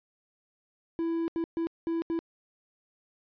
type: tone bursts at uneven times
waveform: triangle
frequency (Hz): 331.7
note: E4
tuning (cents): +11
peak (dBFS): -25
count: 5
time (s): 0.99-1.28 / 1.36-1.44 / 1.57-1.67 / 1.87-2.02 / 2.1-2.19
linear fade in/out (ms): 0
effects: resampled to 11025 Hz